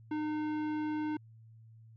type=tone with tanh clipping; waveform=sine; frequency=304.8 Hz; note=D#4; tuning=36 cents flat; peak=-34 dBFS; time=0.11-1.17 s; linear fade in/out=5 ms; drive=15 dB; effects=added 112 Hz sine -53 dBFS peak until 1.96 s